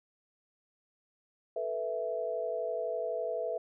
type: chord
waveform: sine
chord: A suspended second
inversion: none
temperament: equal with one note detuned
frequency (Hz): 440 / 491.9 / 659.3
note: A4 / B4 / E5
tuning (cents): 0 / -7 / 0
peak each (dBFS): -38 / -36 / -34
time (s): 1.56-3.58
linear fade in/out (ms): 5
effects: none